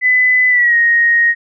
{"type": "tone with pitch glide", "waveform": "sine", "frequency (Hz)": [2006, 1871.7], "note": ["B6", "A#6"], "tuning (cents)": [26, 7], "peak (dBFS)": -8, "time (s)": [0.01, 1.35], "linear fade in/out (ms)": 50, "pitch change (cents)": -119, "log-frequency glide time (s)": [0.49, 0.76], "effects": []}